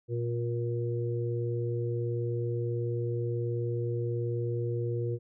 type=harmonic tone; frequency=118.6 Hz; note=A#2; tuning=30 cents sharp; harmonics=1 / 3 / 4; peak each=-30 / -35 / -36 dBFS; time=0.08-5.19 s; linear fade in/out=50 ms; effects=none